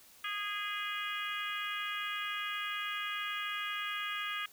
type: harmonic tone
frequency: 412.1 Hz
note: G#4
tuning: 13 cents flat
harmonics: 3 / 4 / 5 / 6 / 7 / 8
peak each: -40 / -41 / -42 / -43 / -43 / -44 dBFS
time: 0.24-4.46 s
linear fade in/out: 5 ms
effects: white hiss -59 dBFS RMS until 4.52 s